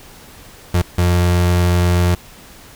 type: tone bursts at uneven times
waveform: 35% pulse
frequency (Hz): 88.2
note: F2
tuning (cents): +18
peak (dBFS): -10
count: 2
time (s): 0.74-0.82 / 0.98-2.15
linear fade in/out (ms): 5
effects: pink hiss -41 dBFS RMS until 2.75 s